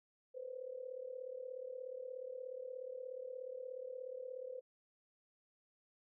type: tone with amplitude modulation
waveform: sine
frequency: 510 Hz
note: C5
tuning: 44 cents flat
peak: -40 dBFS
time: 0.34-4.61 s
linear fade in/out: 20 ms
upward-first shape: sine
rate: 36.8 Hz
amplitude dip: 80%
effects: none